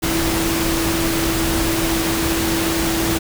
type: tone in noise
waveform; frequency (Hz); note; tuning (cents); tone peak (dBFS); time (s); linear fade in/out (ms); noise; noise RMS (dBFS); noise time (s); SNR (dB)
sine; 329.6; E4; 0; -20; 0.02-3.19; 20; pink; -21; 0.02-3.19; -2
effects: none